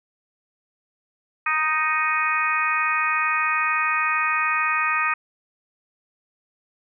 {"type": "harmonic tone with a mistuned harmonic", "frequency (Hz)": 311.1, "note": "D#4", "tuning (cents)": 0, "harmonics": [3, 4, 5, 6, 7, 8], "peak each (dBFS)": [-31, -23, -30, -26, -31, -25], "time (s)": [1.46, 5.14], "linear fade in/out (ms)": 5, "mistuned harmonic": 7, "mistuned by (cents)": 22, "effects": []}